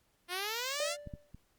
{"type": "exponential sweep", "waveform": "5% pulse", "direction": "up", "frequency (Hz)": [344.7, 716], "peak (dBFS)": -23, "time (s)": [0.28, 0.97], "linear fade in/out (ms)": 50}
{"type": "tone with exponential decay", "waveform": "triangle", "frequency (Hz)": 586, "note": "D5", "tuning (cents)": -4, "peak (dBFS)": -28, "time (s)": [0.8, 1.31], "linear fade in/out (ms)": 2, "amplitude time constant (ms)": 110}
{"type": "clicks", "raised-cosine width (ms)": 5, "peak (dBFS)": [-31, -29, -36], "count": 3, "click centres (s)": [1.073, 1.138, 1.346]}
{"effects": ["pink hiss -73 dBFS RMS until 1.58 s", "Opus 48 kbps"]}